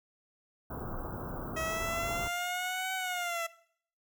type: band-stop noise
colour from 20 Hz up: pink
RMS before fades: -39 dBFS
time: 0.7-2.28 s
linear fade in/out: 5 ms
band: 1500 to 16000 Hz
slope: 96 dB/octave
type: exponential two-way sweep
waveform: 15% pulse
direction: up then down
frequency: 639 to 757 to 663 Hz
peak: -26 dBFS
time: 1.56-3.47 s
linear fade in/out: 10 ms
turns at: 2.94 s
effects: noise-tail reverb RT60 0.6 s tail -19 dB re dry